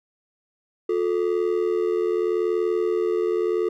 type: ring-modulated tone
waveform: triangle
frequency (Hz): 398.1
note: G4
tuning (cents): +27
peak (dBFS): -15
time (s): 0.89-3.69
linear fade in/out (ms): 5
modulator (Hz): 40.4
effects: none